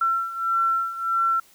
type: beating tone pair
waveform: sine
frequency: 1350 / 1351.6 Hz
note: E6 / E6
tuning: +41 / +43 cents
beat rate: 1.6 Hz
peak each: -26 / -22 dBFS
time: 0.01-1.4 s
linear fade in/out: 5 ms
effects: white hiss -55 dBFS RMS until 1.54 s